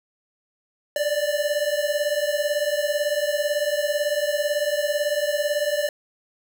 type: beating tone pair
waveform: square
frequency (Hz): 580 / 598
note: D5 / D5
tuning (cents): -22 / +31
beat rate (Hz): 18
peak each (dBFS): -25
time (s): 0.96-5.89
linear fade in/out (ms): 2
effects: none